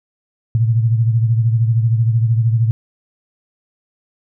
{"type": "beating tone pair", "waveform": "sine", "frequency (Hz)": [113.2, 126.2], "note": ["A2", "B2"], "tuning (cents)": [50, 38], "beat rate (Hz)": 13, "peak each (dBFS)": [-12, -20], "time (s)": [0.55, 2.71], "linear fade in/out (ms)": 0, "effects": []}